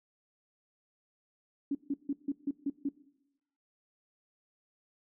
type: tone bursts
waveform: sine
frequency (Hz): 282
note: C#4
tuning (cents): +30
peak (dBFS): -28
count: 7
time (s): 1.71-2.89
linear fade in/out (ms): 5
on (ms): 40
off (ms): 150
effects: noise-tail reverb RT60 0.9 s tail -19 dB re dry